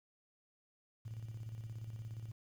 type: tone with tremolo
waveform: sine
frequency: 111.7 Hz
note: A2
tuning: 27 cents sharp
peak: -40 dBFS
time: 1.05-2.32 s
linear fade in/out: 10 ms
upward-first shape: square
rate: 17 Hz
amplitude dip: 55%
effects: tanh soft clip ceiling -36 dBFS + 11-bit